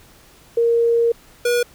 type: tone pair in turn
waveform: sine / square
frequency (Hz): 466.2 / 482.4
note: A#4 / B4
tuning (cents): 0 / -41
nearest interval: minor second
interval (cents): 59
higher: second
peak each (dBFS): -13 / -16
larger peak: first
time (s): 0.57-1.12 / 1.45-1.63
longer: first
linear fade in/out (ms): 5
effects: pink hiss -49 dBFS RMS until 1.74 s